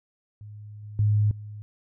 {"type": "tone with level steps", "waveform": "sine", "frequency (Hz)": 104.9, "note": "G#2", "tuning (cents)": 18, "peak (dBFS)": [-39, -37, -18, -36], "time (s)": [0.41, 1.62], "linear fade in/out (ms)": 0, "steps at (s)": [0.83, 0.99, 1.31], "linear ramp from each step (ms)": 2, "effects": []}